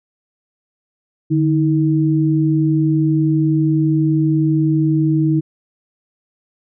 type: tone pair together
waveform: sine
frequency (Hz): 150 / 317.8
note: D3 / D#4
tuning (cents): +37 / +37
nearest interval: octave + minor second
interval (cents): 1300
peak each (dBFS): -15 / -15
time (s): 1.3-5.41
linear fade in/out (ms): 20
effects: none